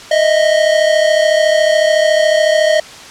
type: tone pair together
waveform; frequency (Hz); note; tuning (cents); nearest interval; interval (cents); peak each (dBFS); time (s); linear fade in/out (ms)
square; 619 / 652.9; D#5 / E5; -9 / -17; minor second; 92; -11 / -15; 0.11-2.8; 5
effects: white hiss -33 dBFS RMS until 3.1 s + low-pass 6000 Hz 12 dB/octave